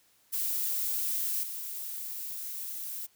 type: noise with level steps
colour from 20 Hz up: violet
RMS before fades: -31 / -38 dBFS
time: 0.32-3.07 s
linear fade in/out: 20 ms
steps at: 1.43 s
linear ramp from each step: 5 ms
effects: white hiss -66 dBFS RMS until 3.15 s